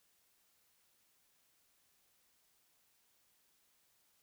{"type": "silence", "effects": ["white hiss -74 dBFS RMS until 4.22 s"]}